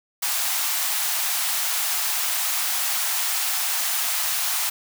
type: high-pass noise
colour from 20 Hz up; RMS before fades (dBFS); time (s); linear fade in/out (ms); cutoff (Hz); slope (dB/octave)
white; -24; 0.22-4.7; 10; 670; 48
effects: none